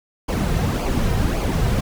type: noise with flanger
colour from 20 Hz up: brown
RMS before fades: -20 dBFS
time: 0.28-1.81 s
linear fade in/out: 10 ms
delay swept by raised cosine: 0.52 to 3.62 ms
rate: 1.8 Hz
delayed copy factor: -0.6
effects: none